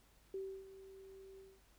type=tone with ADSR envelope; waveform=sine; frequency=385.6 Hz; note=G4; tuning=28 cents flat; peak=-39 dBFS; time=0.34-1.62 s; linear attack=3 ms; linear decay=300 ms; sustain=-14 dB; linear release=240 ms; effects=added 50 Hz sine -68 dBFS peak until 1.78 s + pink hiss -70 dBFS RMS until 1.78 s